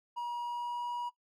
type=tone with pitch glide; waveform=triangle; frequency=957 to 963.7 Hz; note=A#5 to B5; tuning=+45 to -43 cents; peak=-32 dBFS; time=0.16-1.1 s; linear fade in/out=20 ms; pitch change=+12 cents; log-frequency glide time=0.41-0.86 s; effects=noise-tail reverb RT60 0.1 s tail -18 dB re dry